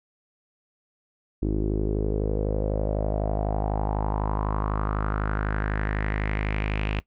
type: tone with low-pass filter sweep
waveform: sawtooth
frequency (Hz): 52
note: G#1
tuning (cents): +3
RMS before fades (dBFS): -26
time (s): 1.42-7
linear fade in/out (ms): 0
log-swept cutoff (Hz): 330 to 2700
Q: 4.5
effects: noise-tail reverb RT60 0.1 s tail -19 dB re dry